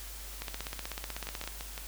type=two click trains; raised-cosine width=0.2 ms; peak=-19 / -21 dBFS; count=18 / 4; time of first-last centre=0.42-1.476 / 1.27-1.778 s; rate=16.1 / 5.9 Hz; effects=added 50 Hz sine -44 dBFS peak until 1.87 s + white hiss -46 dBFS RMS until 1.87 s